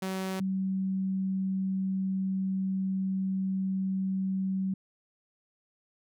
sawtooth / sine tone pair in turn, 189.2 / 190.63 Hz, F#3 / G3, +39 / -48 cents, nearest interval unison, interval 13 cents, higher second, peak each -27 dBFS, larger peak neither, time 0.02-0.4 / 0.4-4.74 s, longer second, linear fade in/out 5 ms, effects none

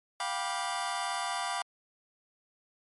sawtooth chord, G dominant seventh, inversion third, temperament just, 705.6 / 784 / 980 / 1176 Hz, F5 / G5 / B5 / D6, +18 / 0 / -14 / +2 cents, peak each -33 dBFS, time 0.2-1.62 s, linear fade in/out 2 ms, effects MP3 48 kbps

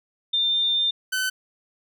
sine / sawtooth tone pair in turn, 3602 / 1517.8 Hz, A7 / F#6, +40 / +44 cents, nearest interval octave + minor third, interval 1496 cents, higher first, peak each -19 / -19 dBFS, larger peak neither, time 0.33-0.91 / 1.12-1.3 s, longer first, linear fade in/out 10 ms, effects none

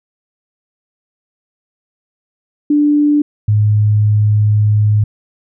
sine tone pair in turn, 294.4 / 105.54 Hz, D4 / G#2, +4 / +28 cents, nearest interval octave + tritone, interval 1776 cents, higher first, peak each -8 dBFS, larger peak neither, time 2.7-3.22 / 3.48-5.04 s, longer second, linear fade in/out 5 ms, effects none

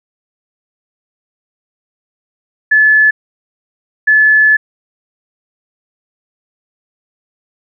sine tone bursts at uneven times, 1726 Hz, A6, 34 cents flat, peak -5 dBFS, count 2, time 2.71-3.11 / 4.07-4.57 s, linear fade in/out 10 ms, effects none

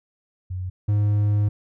sine / triangle tone pair in turn, 91.8 / 103.73 Hz, F#2 / G#2, -13 / -2 cents, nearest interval major second, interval 211 cents, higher second, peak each -26 / -15 dBFS, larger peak second, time 0.5-0.7 / 0.88-1.49 s, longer second, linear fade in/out 10 ms, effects none

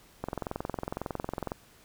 click train, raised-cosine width 1 ms, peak -18 dBFS, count 29, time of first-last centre 0.24-1.519 s, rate 21.9 Hz, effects pink hiss -58 dBFS RMS until 1.84 s

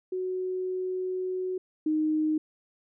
sine tone pair in turn, 370 / 309.6 Hz, F#4 / D#4, 0 / -9 cents, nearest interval minor third, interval 309 cents, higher first, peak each -28 / -23 dBFS, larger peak second, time 0.12-1.58 / 1.86-2.38 s, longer first, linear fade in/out 5 ms, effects none

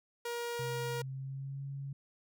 sawtooth tone, 474.2 Hz, A#4, 30 cents sharp, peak -32 dBFS, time 0.25-1.02 s, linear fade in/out 5 ms
sine tone with pitch glide, 130.9 to 138.28 Hz, C3 to C#3, +1 to -4 cents, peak -38 dBFS, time 0.59-1.93 s, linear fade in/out 5 ms, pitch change +95 cents, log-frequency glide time 0.87-1.63 s
effects none

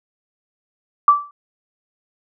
sine tone with exponential decay, 1163 Hz, D6, 17 cents flat, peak -4 dBFS, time 1.08-1.31 s, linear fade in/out 2 ms, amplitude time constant 48 ms, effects none

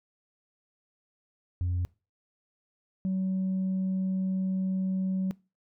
sine tone pair in turn, 89 / 188.58 Hz, F2 / F#3, +33 / +33 cents, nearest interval octave + minor second, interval 1300 cents, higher second, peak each -24 / -24 dBFS, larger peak neither, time 1.61-1.85 / 3.05-5.31 s, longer second, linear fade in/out 0 ms, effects noise-tail reverb RT60 0.3 s tail -24 dB re dry + tanh soft clip ceiling -24 dBFS

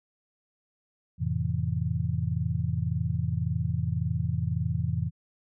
sine chord, F major seventh, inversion none, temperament just, 87.31 / 109.13 / 130.96 / 163.7 Hz, F2 / A2 / C3 / E3, 0 / -14 / +2 / -12 cents, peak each -31 dBFS, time 1.18-5.11 s, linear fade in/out 50 ms, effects none

